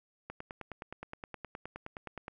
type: click train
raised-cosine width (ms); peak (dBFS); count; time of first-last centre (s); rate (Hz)
0.5; -26; 20; 0.3-2.281; 9.59
effects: none